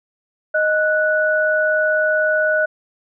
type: tone pair together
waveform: sine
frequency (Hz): 621 / 1477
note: D#5 / F#6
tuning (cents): -3 / -3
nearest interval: octave + minor third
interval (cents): 1500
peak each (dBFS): -17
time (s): 0.54-2.66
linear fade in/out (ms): 10
effects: none